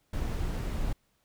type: noise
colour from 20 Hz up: brown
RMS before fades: -31 dBFS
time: 0.13-0.93 s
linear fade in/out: 5 ms
effects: pink hiss -72 dBFS RMS until 1.24 s

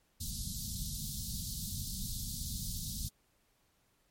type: band-stop noise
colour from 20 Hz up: pink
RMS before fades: -39 dBFS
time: 0.2-3.09 s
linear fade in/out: 10 ms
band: 220 to 3800 Hz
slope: 48 dB/octave
effects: pink hiss -73 dBFS RMS until 4.1 s + MP3 64 kbps

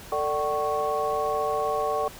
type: tone cluster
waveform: sine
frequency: 446 / 591 / 759 / 1104 Hz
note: A4 / D5 / F#5 / C#6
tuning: +23 / +11 / +44 / -7 cents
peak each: -29 dBFS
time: 0.12-2.08 s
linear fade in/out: 2 ms
effects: pink hiss -44 dBFS RMS until 2.19 s

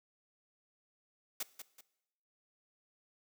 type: noise with echo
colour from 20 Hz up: white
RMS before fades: -37 dBFS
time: 1.4-1.43 s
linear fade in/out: 5 ms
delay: 190 ms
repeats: 2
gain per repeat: -9 dB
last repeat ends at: 1.81 s
effects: noise-tail reverb RT60 0.9 s tail -19 dB re dry + high-pass 200 Hz 12 dB/octave

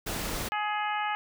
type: noise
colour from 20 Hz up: pink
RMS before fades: -33 dBFS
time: 0.06-0.49 s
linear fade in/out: 10 ms
type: harmonic tone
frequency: 420 Hz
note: G#4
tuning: 19 cents sharp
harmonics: 2 / 3 / 4 / 5 / 6 / 7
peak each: -30 / -34 / -36 / -38 / -40 / -41 dBFS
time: 0.52-1.15 s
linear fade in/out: 0 ms
effects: none

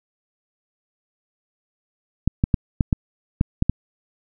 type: clicks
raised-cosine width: 5 ms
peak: -4 dBFS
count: 8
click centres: 2.276 / 2.439 / 2.542 / 2.808 / 2.928 / 3.411 / 3.624 / 3.696 s
effects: none

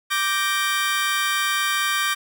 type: chord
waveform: 25% pulse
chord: G minor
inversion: second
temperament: equal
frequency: 1174.7 / 1568 / 1864.7 Hz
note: D6 / G6 / Bb6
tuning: 0 / 0 / 0 cents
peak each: -20 / -20 / -24 dBFS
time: 0.1-2.15 s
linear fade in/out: 20 ms
effects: none

